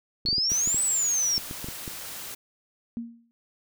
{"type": "clicks", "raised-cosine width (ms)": 3, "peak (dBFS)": -23, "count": 12, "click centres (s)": [0.253, 0.287, 0.329, 0.382, 0.519, 0.675, 0.745, 1.379, 1.511, 1.644, 1.686, 1.878]}
{"type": "exponential two-way sweep", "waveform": "sine", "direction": "up then down", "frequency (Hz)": [4320, 8120, 5400], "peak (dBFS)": -22, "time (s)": [0.26, 1.38], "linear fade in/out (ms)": 0, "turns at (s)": 0.82}
{"type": "noise", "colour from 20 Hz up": "white", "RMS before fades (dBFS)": -38, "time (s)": [0.49, 2.35], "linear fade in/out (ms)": 10}
{"type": "tone with exponential decay", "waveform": "sine", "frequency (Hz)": 233.1, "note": "A#3", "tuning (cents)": 0, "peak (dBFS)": -27, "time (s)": [2.97, 3.31], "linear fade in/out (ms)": 0, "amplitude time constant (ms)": 72}
{"effects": []}